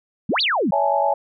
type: exponential two-way sweep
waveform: sine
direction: up then down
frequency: 159.9 to 4800 to 159.9 Hz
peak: -17 dBFS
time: 0.29-0.71 s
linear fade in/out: 5 ms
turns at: 0.41 s
type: chord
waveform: sine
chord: A major seventh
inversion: first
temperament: equal with one note detuned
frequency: 563.4 / 659.3 / 830.6 / 880 Hz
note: C#5 / E5 / G#5 / A5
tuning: +28 / 0 / 0 / 0 cents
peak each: -22 / -23 / -20 / -23 dBFS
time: 0.72-1.14 s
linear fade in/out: 5 ms
effects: none